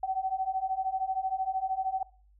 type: beating tone pair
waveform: sine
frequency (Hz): 753 / 766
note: F#5 / G5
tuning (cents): +30 / -40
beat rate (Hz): 13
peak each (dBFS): -32 / -30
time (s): 0.03-2.03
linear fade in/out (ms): 5
effects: noise-tail reverb RT60 0.4 s tail -21 dB re dry + added 50 Hz sine -58 dBFS peak until 2.39 s